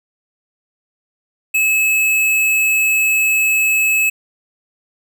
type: tone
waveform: square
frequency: 2590 Hz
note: E7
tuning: 31 cents flat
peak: -13 dBFS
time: 1.54-4.1 s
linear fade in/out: 10 ms
effects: none